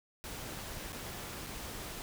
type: noise with dropouts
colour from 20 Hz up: pink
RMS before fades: -43 dBFS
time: 0.24-2.02 s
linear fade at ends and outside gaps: 0 ms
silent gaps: 0.922-0.929 / 1.465-1.469 s
effects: none